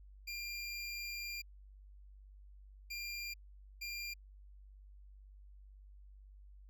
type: tone bursts at uneven times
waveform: 25% pulse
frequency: 2392 Hz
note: D7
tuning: 31 cents sharp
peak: -37 dBFS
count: 3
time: 0.27-1.42 / 2.9-3.34 / 3.81-4.14 s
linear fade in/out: 10 ms
effects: added 49 Hz sine -54 dBFS peak until 6.69 s